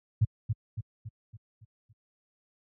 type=tone with echo; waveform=sine; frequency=109.3 Hz; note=A2; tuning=11 cents flat; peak=-18 dBFS; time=0.21-0.25 s; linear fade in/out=10 ms; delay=280 ms; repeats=6; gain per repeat=-6 dB; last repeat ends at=1.93 s; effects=high-pass 60 Hz 12 dB/octave